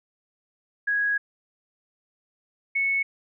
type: tone pair in turn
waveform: sine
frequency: 1658 / 2206 Hz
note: G#6 / C#7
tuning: -3 / -9 cents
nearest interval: perfect fourth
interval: 494 cents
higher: second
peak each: -21 / -21 dBFS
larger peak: neither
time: 0.87-1.18 / 2.75-3.03 s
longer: first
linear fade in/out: 10 ms
effects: none